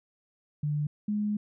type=tone pair in turn; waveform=sine; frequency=148.3 / 209 Hz; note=D3 / G#3; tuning=+17 / +11 cents; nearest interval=tritone; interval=594 cents; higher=second; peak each=-26 dBFS; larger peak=neither; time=0.63-0.87 / 1.08-1.37 s; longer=second; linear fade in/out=5 ms; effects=none